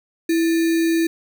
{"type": "tone with sample-and-hold", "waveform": "sine", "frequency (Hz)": 329.6, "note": "E4", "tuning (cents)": 0, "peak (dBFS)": -15, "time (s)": [0.29, 1.07], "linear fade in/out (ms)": 5, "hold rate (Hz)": 2100, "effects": []}